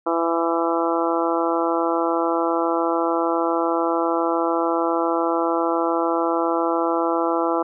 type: harmonic tone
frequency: 167.1 Hz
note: E3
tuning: 24 cents sharp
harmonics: 2 / 3 / 4 / 5 / 6 / 7 / 8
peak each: -23 / -25 / -26 / -27 / -28 / -28 / -29 dBFS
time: 0.06-7.63 s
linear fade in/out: 10 ms
effects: none